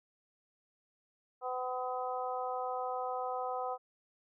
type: harmonic tone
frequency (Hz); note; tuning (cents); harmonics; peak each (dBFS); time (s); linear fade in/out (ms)
252.8; B3; +41; 2 / 3 / 4 / 5; -39 / -37 / -42 / -42; 1.41-3.78; 50
effects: none